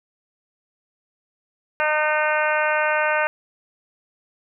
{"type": "harmonic tone", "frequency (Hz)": 305, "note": "D#4", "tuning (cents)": -34, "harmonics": [2, 3, 4, 5, 6, 7, 8, 9], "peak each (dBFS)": [-23, -25, -28, -23, -29, -30, -30, -32], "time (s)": [1.8, 3.27], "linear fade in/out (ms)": 0, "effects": []}